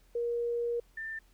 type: tone pair in turn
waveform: sine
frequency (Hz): 473.3 / 1786.9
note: A#4 / A6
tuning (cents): +26 / +26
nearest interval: octave + major seventh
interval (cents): 2300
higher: second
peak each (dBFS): -29 / -36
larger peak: first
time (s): 0.15-0.8 / 0.97-1.19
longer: first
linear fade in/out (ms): 5
effects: added 42 Hz sine -61 dBFS peak until 1.33 s + pink hiss -68 dBFS RMS until 1.33 s